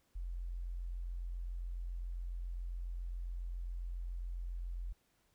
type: tone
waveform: sine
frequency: 43.65 Hz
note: F1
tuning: in tune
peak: -38 dBFS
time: 0.15-4.93 s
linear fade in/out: 10 ms
effects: pink hiss -75 dBFS RMS until 5.34 s